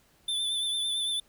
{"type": "tone with vibrato", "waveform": "square", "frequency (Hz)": 3520, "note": "A7", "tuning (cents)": 0, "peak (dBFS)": -28, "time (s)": [0.28, 1.2], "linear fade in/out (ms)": 5, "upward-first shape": "sine", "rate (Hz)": 8.9, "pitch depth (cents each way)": 32, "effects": ["pink hiss -64 dBFS RMS until 1.28 s"]}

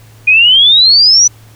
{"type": "exponential sweep", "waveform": "sine", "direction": "up", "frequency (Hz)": [2430, 6020], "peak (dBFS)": -3, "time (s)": [0.27, 1.28], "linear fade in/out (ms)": 10, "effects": ["added 110 Hz sine -37 dBFS peak until 1.55 s", "pink hiss -44 dBFS RMS until 1.55 s"]}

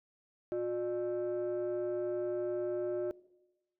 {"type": "tone pair together", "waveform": "sine", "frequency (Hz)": [359.4, 602], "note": ["F4", "D5"], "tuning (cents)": [50, 43], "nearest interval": "major sixth", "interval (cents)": 893, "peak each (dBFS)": [-31, -35], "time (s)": [0.52, 3.11], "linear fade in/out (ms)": 0, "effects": ["noise-tail reverb RT60 1.0 s tail -21 dB re dry", "tanh soft clip ceiling -29 dBFS"]}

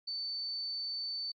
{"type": "tone", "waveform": "sine", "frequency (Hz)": 4529, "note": "C#8", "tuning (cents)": 36, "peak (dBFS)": -35, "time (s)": [0.07, 1.32], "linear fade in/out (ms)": 10, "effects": ["AAC 64 kbps"]}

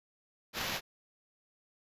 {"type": "noise with sample-and-hold", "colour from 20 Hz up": "white", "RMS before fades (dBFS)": -36, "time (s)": [0.53, 0.81], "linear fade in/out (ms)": 50, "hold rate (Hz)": 8820, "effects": ["resampled to 32000 Hz"]}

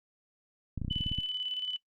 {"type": "clicks", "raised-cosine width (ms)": 5, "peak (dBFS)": -22, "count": 10, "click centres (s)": [0.777, 0.817, 0.848, 0.881, 0.911, 0.962, 1.008, 1.063, 1.116, 1.186]}
{"type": "tone with tremolo", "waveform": "sine", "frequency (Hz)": 2999, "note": "F#7", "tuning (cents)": 23, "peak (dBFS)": -30, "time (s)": [0.9, 1.77], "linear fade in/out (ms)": 10, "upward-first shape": "square", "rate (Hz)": 18, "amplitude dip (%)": 45}
{"effects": ["noise-tail reverb RT60 0.1 s tail -20 dB re dry", "Opus 48 kbps"]}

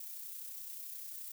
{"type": "noise with amplitude modulation", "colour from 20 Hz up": "violet", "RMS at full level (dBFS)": -44, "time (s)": [0, 1.32], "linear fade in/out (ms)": 5, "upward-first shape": "sine", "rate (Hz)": 31.5, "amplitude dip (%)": 35, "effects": []}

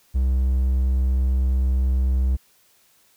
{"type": "tone", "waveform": "triangle", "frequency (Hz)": 64.6, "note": "C2", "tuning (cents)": -21, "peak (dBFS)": -15, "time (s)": [0.14, 2.37], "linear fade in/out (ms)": 20, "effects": ["white hiss -59 dBFS RMS until 3.16 s"]}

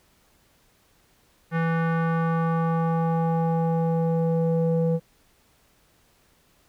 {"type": "tone with low-pass filter sweep", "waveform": "square", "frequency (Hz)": 164.81, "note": "E3", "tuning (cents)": 0, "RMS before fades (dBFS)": -23, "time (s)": [1.51, 5], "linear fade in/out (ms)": 50, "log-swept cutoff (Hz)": [1700, 460], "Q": 2.4, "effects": ["pink hiss -62 dBFS RMS until 6.68 s"]}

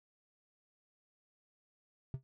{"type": "tone with exponential decay", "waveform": "triangle", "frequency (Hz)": 131.8, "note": "C3", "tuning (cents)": 13, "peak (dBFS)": -30, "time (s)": [2.14, 2.23], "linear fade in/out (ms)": 0, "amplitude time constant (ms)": 18, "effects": []}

